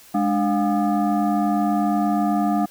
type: tone with frequency modulation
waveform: sine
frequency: 207.4 Hz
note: G#3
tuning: 2 cents flat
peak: -17 dBFS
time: 0.14-2.66 s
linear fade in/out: 10 ms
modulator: 503 Hz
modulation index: 1.3
effects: white hiss -48 dBFS RMS until 2.7 s